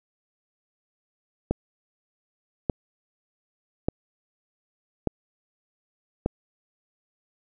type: click train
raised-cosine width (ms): 2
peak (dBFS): -9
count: 5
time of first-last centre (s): 1.51-6.261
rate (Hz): 0.842
effects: none